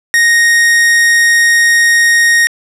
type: tone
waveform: 45% pulse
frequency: 1864.7 Hz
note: A#6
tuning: in tune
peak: -6 dBFS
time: 0.14-2.47 s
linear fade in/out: 0 ms
effects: low-pass 12000 Hz 12 dB/octave + 8-bit